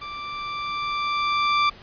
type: tone with level ramp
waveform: sawtooth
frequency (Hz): 1174.7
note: D6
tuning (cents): 0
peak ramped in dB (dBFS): -29 to -13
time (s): 0.01-1.7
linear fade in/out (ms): 10
effects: pink hiss -46 dBFS RMS until 1.82 s + resampled to 11025 Hz